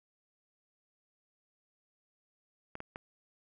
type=clicks; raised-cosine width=0.5 ms; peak=-26 dBFS; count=3; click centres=2.754 / 2.804 / 2.959 s; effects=none